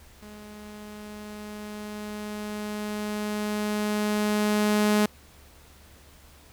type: tone with level ramp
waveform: sawtooth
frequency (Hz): 210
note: G#3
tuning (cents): +19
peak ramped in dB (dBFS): -39 to -15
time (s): 0.22-5.06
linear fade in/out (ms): 5
effects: added 72 Hz sine -54 dBFS peak until 6.52 s + pink hiss -54 dBFS RMS until 6.52 s